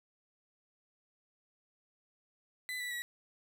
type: tone with pitch steps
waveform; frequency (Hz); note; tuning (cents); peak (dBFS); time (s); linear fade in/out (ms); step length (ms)
35% pulse; 2005 / 1967.1 / 1930; B6 / B6 / B6; +26 / -7 / -40; -35; 2.69-3.02; 0; 110
effects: none